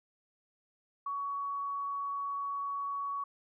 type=tone; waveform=sine; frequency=1123 Hz; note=C#6; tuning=22 cents sharp; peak=-33 dBFS; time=1.06-3.24 s; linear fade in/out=5 ms; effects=none